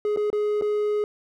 triangle tone with dropouts, 418.8 Hz, G#4, 15 cents sharp, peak -19 dBFS, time 0.05-1.04 s, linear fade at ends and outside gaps 1 ms, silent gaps 0.162-0.172 / 0.302-0.329 / 0.612-0.621 s, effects none

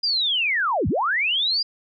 sine linear two-way sweep, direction down then up, 4910 to 64 to 4910 Hz, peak -19 dBFS, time 0.03-1.63 s, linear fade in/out 10 ms, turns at 0.88 s, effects none

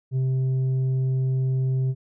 sine tone with tanh clipping, 130.81 Hz, C3, in tune, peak -21 dBFS, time 0.11-1.95 s, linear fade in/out 50 ms, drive 4 dB, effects none

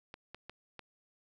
clicks, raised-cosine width 0.3 ms, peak -29 dBFS, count 4, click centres 0.141 / 0.346 / 0.496 / 0.793 s, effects none

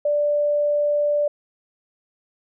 sine tone, 587.3 Hz, D5, in tune, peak -17 dBFS, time 0.05-1.28 s, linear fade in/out 5 ms, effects none

